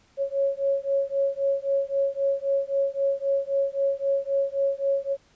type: beating tone pair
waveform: sine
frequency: 550 / 553.8 Hz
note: C#5 / C#5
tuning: -14 / -2 cents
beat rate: 3.8 Hz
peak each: -25 dBFS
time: 0.17-5.17 s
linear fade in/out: 50 ms
effects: pink hiss -61 dBFS RMS until 5.35 s + resampled to 16000 Hz